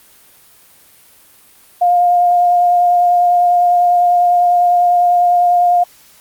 sine tone with vibrato, 707 Hz, F5, 21 cents sharp, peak -8 dBFS, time 1.81-5.84 s, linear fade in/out 10 ms, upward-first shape sine, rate 10 Hz, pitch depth 12 cents each way, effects white hiss -46 dBFS RMS until 6.2 s + Opus 32 kbps

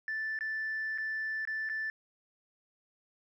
sine tone with dropouts, 1760 Hz, A6, in tune, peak -31 dBFS, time 0.08-1.9 s, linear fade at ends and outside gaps 1 ms, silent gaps 0.389-0.408 / 0.977-0.983 / 1.452-1.474 / 1.69-1.697 s, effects tanh soft clip ceiling -29 dBFS + 12-bit

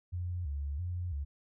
sine tone with vibrato, 79.5 Hz, D#2, 38 cents sharp, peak -33 dBFS, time 0.12-1.25 s, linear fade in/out 20 ms, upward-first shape square, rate 1.5 Hz, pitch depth 190 cents each way, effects none

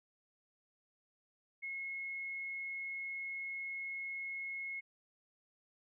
sine tone, 2171 Hz, C#7, 37 cents flat, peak -39 dBFS, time 1.62-4.81 s, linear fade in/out 20 ms, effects none

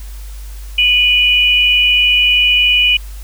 sine tone pair together, 2468 / 2947 Hz, D#7 / F#7, -15 / -8 cents, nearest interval minor third, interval 307 cents, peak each -11 dBFS, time 0.78-2.97 s, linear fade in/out 5 ms, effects added 50 Hz sine -26 dBFS peak until 3.23 s + white hiss -41 dBFS RMS until 3.23 s

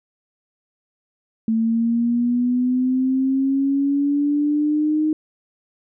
sine linear sweep, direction up, 222.2 to 310.5 Hz, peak -16 dBFS, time 1.48-5.13 s, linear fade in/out 2 ms, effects none

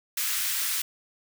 white high-pass noise, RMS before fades -28 dBFS, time 0.17-0.82 s, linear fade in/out 5 ms, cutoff 1300 Hz, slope 24 dB/octave, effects none

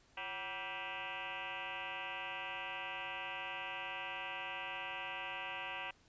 sine tone with frequency modulation, 1774 Hz, A6, 14 cents sharp, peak -40 dBFS, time 0.17-5.91 s, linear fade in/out 5 ms, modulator 204 Hz, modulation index 5.5, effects pink hiss -68 dBFS RMS until 6.08 s + resampled to 16000 Hz

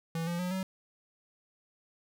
square tone with pitch steps, 164.81 / 172.41 / 180.35 / 188.66 Hz, E3 / F3 / F#3 / F#3, 0 / -22 / -44 / +34 cents, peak -32 dBFS, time 0.15-0.63 s, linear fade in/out 2 ms, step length 120 ms, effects none

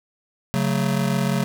square chord, F# minor, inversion second, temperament just, 138.75 / 185 / 222 Hz, C#3 / F#3 / A3, +2 / 0 / +16 cents, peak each -24 / -24 / -26 dBFS, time 0.54-1.44 s, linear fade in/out 0 ms, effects none

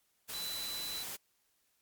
sine tone in noise, 3989 Hz, B7, 17 cents sharp, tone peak -39 dBFS, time 0.33-1.04 s, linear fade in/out 20 ms, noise white, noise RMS -42 dBFS, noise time 0.28-1.17 s, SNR 0 dB, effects white hiss -75 dBFS RMS until 1.81 s + MP3 96 kbps

